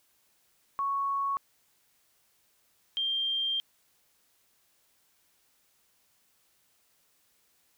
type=tone pair in turn; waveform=sine; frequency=1108.7 / 3180 Hz; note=C#6 / G7; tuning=0 / +24 cents; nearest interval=octave + tritone; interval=1824 cents; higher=second; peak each=-27 dBFS; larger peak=neither; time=0.79-1.37 / 2.97-3.6 s; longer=second; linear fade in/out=0 ms; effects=white hiss -69 dBFS RMS until 7.77 s